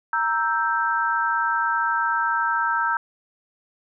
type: chord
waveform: sine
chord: E diminished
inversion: second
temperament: equal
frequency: 932.3 / 1318.5 / 1568 Hz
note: Bb5 / E6 / G6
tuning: 0 / 0 / 0 cents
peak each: -24 dBFS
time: 0.13-2.97 s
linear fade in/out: 2 ms
effects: none